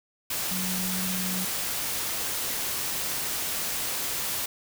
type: tone in noise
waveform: sine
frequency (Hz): 185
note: F#3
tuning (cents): 0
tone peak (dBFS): -31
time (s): 0.51-1.45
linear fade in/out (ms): 5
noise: white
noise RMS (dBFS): -30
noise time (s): 0.3-4.46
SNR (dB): -4
effects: none